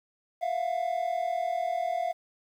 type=tone pair together; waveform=triangle; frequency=673.9 / 714 Hz; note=E5 / F5; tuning=+38 / +38 cents; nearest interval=minor second; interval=100 cents; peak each=-28 dBFS; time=0.41-2.13 s; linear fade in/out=20 ms; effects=10-bit